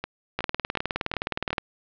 two click trains, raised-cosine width 0.3 ms, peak -9 / -13 dBFS, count 24 / 5, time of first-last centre 0.39-1.582 / 0.04-1.505 s, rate 19.3 / 2.73 Hz, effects low-pass 4000 Hz 12 dB/octave

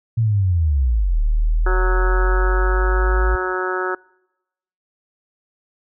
sine linear two-way sweep, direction down then up, 116.54 to 37.15 to 53.1 Hz, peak -14 dBFS, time 0.17-3.36 s, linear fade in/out 10 ms, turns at 1.19 s
harmonic tone, 184.5 Hz, F#3, 5 cents flat, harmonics 2 / 3 / 4 / 5 / 6 / 7 / 8 / 9, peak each -23 / -32 / -32 / -30 / -36 / -26 / -27 / -30 dBFS, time 1.66-3.95 s, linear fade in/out 5 ms
effects noise-tail reverb RT60 0.9 s tail -25 dB re dry

